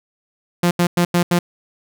sawtooth tone bursts at uneven times, 174.61 Hz, F3, in tune, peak -9 dBFS, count 5, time 0.63-0.71 / 0.79-0.87 / 0.97-1.05 / 1.14-1.23 / 1.31-1.39 s, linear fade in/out 5 ms, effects none

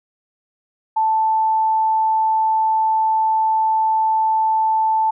sine tone, 880 Hz, A5, in tune, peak -14 dBFS, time 0.96-5.11 s, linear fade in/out 10 ms, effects none

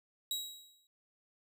sawtooth tone with exponential decay, 3846 Hz, B7, 47 cents flat, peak -29 dBFS, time 0.31-0.87 s, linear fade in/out 2 ms, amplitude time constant 120 ms, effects none

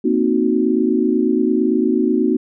sine chord, C half-diminished seventh, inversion third, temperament equal, 233.1 / 261.6 / 311.1 / 370 Hz, Bb3 / C4 / Eb4 / Gb4, 0 / 0 / 0 / 0 cents, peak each -19 dBFS, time 0.04-2.37 s, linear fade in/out 10 ms, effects none

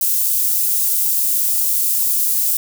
white high-pass noise, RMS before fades -17 dBFS, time 0.01-2.57 s, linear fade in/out 2 ms, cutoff 10000 Hz, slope 12 dB/octave, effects none

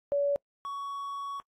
sine / triangle tone pair in turn, 569 / 1119.4 Hz, C#5 / C#6, +45 / +17 cents, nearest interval octave, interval 1172 cents, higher second, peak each -24 / -32 dBFS, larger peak first, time 0.12-0.36 / 0.65-1.4 s, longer second, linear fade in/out 0 ms, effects noise-tail reverb RT60 0.1 s tail -25 dB re dry + AAC 48 kbps

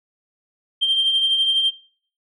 sine tone with tremolo, 3163 Hz, G7, 15 cents sharp, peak -12 dBFS, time 0.81-1.71 s, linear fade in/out 20 ms, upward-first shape triangle, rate 12 Hz, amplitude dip 55%, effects noise-tail reverb RT60 0.5 s tail -20 dB re dry + tanh soft clip ceiling -11 dBFS

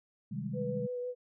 sine chord, Ab major seventh, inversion first, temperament just, 129.78 / 155.74 / 194.67 / 207.7 Hz, C3 / Eb3 / G3 / Ab3, -14 / +2 / -12 / 0 cents, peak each -40 dBFS, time 0.31-0.87 s, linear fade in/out 10 ms
sine tone with vibrato, 493.9 Hz, B4, in tune, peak -34 dBFS, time 0.53-1.15 s, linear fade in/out 50 ms, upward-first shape triangle, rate 5.9 Hz, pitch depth 18 cents each way
effects none

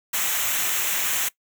white noise with comb filter, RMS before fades -24 dBFS, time 0.13-1.29 s, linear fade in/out 10 ms, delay 0.21 ms, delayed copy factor -0.65, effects noise-tail reverb RT60 0.1 s tail -20 dB re dry

